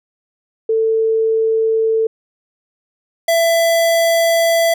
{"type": "tone pair in turn", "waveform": ["sine", "square"], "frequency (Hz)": [445.3, 667.2], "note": ["A4", "E5"], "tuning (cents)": [21, 21], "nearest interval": "perfect fifth", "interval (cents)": 700, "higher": "second", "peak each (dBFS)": -12, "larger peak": "neither", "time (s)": [[0.69, 2.07], [3.28, 4.74]], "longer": "second", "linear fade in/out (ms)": 5, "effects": []}